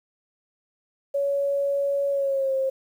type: tone with pitch glide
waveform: sine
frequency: 561 to 532.9 Hz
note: C#5 to C5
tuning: +21 to +32 cents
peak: -21 dBFS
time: 1.14-2.7 s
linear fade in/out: 10 ms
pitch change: -89 cents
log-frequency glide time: 2.1-2.54 s
effects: 9-bit